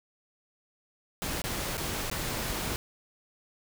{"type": "noise with dropouts", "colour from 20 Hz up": "pink", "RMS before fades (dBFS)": -33, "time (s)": [1.22, 2.76], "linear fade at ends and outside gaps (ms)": 0, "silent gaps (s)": [[1.418, 1.44], [1.771, 1.778], [2.099, 2.114]], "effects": []}